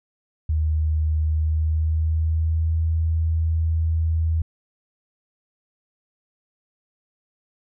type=tone with pitch glide; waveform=sine; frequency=77.78 to 80.9 Hz; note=D#2 to E2; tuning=0 to -32 cents; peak=-18 dBFS; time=0.49-4.42 s; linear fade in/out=5 ms; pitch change=+68 cents; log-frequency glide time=1.27-2.79 s; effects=none